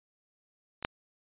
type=clicks; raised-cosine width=0.3 ms; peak=-28 / -11 dBFS; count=2; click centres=0.826 / 0.849 s; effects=resampled to 8000 Hz